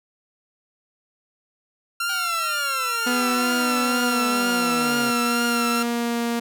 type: tone with vibrato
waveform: sawtooth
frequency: 1372 Hz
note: F6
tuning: 31 cents flat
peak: -19 dBFS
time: 2-5.83 s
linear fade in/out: 5 ms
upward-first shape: triangle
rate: 2.1 Hz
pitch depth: 51 cents each way
type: exponential sweep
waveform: 10% pulse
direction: down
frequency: 784 to 132 Hz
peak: -24 dBFS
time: 2.09-5.11 s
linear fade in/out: 5 ms
type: tone with pitch glide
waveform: sawtooth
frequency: 246.9 to 234.9 Hz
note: B3 to A#3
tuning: 0 to +13 cents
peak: -18 dBFS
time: 3.06-6.4 s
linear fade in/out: 10 ms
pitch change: -87 cents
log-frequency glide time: 3.71-6.24 s
effects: none